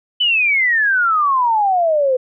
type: exponential sweep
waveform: sine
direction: down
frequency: 3034 to 500 Hz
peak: -12 dBFS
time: 0.2-2.17 s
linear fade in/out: 10 ms
effects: none